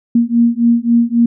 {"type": "beating tone pair", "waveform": "sine", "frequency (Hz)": [233.1, 236.8], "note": ["A#3", "A#3"], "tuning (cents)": [0, 27], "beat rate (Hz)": 3.7, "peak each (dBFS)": -12, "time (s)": [0.15, 1.26], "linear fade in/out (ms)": 5, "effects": []}